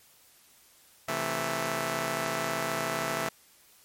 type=chord; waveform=5% pulse; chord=A minor; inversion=first; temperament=just; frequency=132 / 165 / 220 Hz; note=C3 / E3 / A3; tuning=+16 / +2 / 0 cents; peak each=-24 / -23 / -23 dBFS; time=1.08-3.29 s; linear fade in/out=5 ms; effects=white hiss -59 dBFS RMS until 3.84 s + MP3 64 kbps